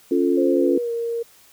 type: chord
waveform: sine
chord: Db augmented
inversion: none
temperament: equal with one note detuned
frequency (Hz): 277.2 / 349.2 / 442.5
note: Db4 / F4 / A4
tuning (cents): 0 / 0 / +10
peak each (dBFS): -20 / -19 / -23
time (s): 0.11-0.78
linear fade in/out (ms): 5
type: tone with pitch glide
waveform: sine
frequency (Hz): 523 to 465.9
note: C5 to A#4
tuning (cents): -1 to -1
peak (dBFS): -22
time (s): 0.37-1.23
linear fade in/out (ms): 10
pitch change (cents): -200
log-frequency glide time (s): 0.53-0.91
effects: white hiss -52 dBFS RMS until 1.52 s